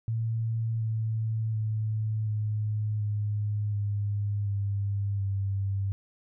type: tone with pitch steps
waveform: sine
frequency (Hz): 113.2 / 110.93 / 108.71 / 106.54 / 104.41 / 102.32 / 100.27 / 98.26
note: A2 / A2 / A2 / G#2 / G#2 / G#2 / G2 / G2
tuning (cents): +50 / +15 / -20 / +45 / +10 / -25 / +40 / +5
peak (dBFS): -26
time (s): 0.08-5.92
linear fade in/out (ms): 0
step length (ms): 730
effects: none